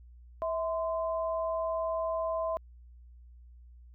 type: tone pair together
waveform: sine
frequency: 650 / 1031.8 Hz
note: E5 / C6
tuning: -24 / -24 cents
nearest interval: minor sixth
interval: 800 cents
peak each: -30 / -35 dBFS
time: 0.42-2.57 s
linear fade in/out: 0 ms
effects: added 60 Hz sine -50 dBFS peak until 3.94 s